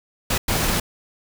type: noise bursts at uneven times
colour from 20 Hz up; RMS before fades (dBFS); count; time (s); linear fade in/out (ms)
pink; -21; 2; 0.3-0.38 / 0.48-0.8; 5
effects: none